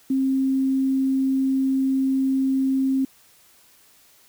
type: tone with quantisation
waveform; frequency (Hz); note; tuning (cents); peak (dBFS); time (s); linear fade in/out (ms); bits
sine; 266.5; C4; +32; -18; 0.1-3.05; 5; 8
effects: white hiss -55 dBFS RMS until 4.28 s